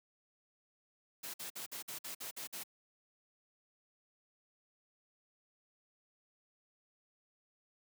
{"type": "noise bursts", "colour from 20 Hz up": "white", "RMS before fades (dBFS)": -44, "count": 9, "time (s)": [1.23, 2.636], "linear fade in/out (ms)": 10, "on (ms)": 110, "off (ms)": 52, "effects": ["high-pass 150 Hz 12 dB/octave"]}